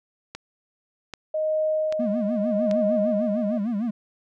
click train, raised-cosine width 0.2 ms, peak -17 dBFS, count 4, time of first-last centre 0.35-2.712 s, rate 1.27 Hz
sine tone with tremolo, 622.3 Hz, D#5, in tune, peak -20 dBFS, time 1.34-3.58 s, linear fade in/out 5 ms, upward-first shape sine, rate 0.82 Hz, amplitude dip 55%
triangle tone with vibrato, 220 Hz, A3, in tune, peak -21 dBFS, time 1.99-3.91 s, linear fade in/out 10 ms, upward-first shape sine, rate 6.6 Hz, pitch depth 190 cents each way
effects none

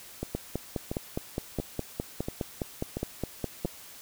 two click trains, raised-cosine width 2 ms, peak -16 / -18 dBFS, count 17 / 6, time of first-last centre 0.35-3.649 / 0.23-3.655 s, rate 4.85 / 1.46 Hz, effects white hiss -48 dBFS RMS until 4.01 s

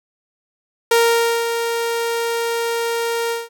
sawtooth tone with ADSR envelope, 464.7 Hz, A#4, 5 cents flat, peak -7 dBFS, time 0.91-3.49 s, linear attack 5 ms, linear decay 530 ms, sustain -8 dB, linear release 180 ms, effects none

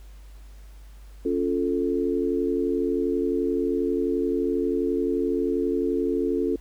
sine chord, Db augmented, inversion none, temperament equal, 277.2 / 349.2 / 440 Hz, Db4 / F4 / A4, 0 / 0 / 0 cents, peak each -26 dBFS, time 1.25-6.56 s, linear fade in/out 5 ms, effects added 50 Hz sine -42 dBFS peak until 6.6 s + pink hiss -58 dBFS RMS until 6.6 s

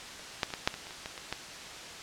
clicks, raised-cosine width 0.2 ms, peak -28 / -9 / -24 / -16 / -6 / -21 / -28 / -26 / -19 / -22 / -14 dBFS, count 11, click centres 0.195 / 0.432 / 0.504 / 0.538 / 0.675 / 0.741 / 0.869 / 0.908 / 1.059 / 1.178 / 1.326 s, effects white hiss -43 dBFS RMS until 2.02 s + low-pass 6000 Hz 12 dB/octave

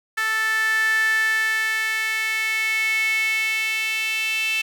sawtooth tone with high-pass filter sweep, 440 Hz, A4, in tune, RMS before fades -22 dBFS, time 0.17-4.62 s, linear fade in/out 10 ms, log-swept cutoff 1600 to 2600 Hz, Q 8.4, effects none

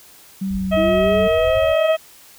sine tone with vibrato, 191.1 Hz, G3, 44 cents flat, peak -20 dBFS, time 0.41-1.28 s, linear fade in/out 10 ms, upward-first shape sine, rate 3 Hz, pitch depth 21 cents each way
white low-pass noise, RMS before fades -31 dBFS, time 0.46-1.76 s, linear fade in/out 50 ms, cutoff 110 Hz, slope 96 dB/octave
harmonic tone, 639 Hz, D#5, 46 cents sharp, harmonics 1 / 2 / 3 / 4 / 5, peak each -15 / -27 / -31 / -29 / -31 dBFS, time 0.71-1.97 s, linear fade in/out 20 ms
sine linear sweep, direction up, 311 to 635 Hz, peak -20 dBFS, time 0.76-1.93 s, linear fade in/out 20 ms
effects white hiss -46 dBFS RMS until 2.38 s

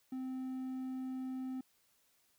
triangle tone, 259.4 Hz, C4, 15 cents flat, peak -36 dBFS, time 0.12-1.61 s, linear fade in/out 5 ms, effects white hiss -73 dBFS RMS until 2.38 s

